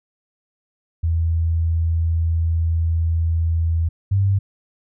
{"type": "tone pair in turn", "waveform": "sine", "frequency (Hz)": [82.41, 98], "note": ["E2", "G2"], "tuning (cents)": [0, 0], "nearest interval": "minor third", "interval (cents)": 300, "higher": "second", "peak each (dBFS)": [-16, -14], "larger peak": "second", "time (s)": [[1.03, 3.89], [4.11, 4.39]], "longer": "first", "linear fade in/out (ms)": 10, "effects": []}